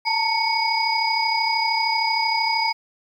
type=tone cluster; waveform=sine; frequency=882 / 915 / 2222 / 4932 Hz; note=A5 / A#5 / C#7 / D#8; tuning=+4 / -32 / +4 / -16 cents; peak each=-24 dBFS; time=0.05-2.73 s; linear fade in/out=20 ms; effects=tanh soft clip ceiling -8 dBFS + 9-bit